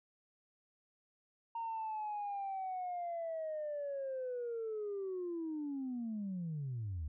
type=linear sweep; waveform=sine; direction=down; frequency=926 to 71 Hz; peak=-36 dBFS; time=1.55-7.08 s; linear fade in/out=5 ms; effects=tanh soft clip ceiling -34 dBFS